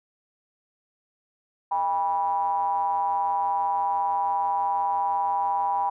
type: ring-modulated tone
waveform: triangle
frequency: 88.7 Hz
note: F2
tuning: 27 cents sharp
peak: -17 dBFS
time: 1.71-5.9 s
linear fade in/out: 10 ms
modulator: 890 Hz
effects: none